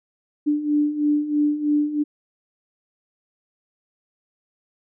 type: beating tone pair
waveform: sine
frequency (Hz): 293.7 / 296.8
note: D4 / D4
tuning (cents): 0 / +18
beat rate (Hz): 3.1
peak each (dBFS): -24 / -19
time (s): 0.46-2.04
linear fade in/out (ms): 20
effects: none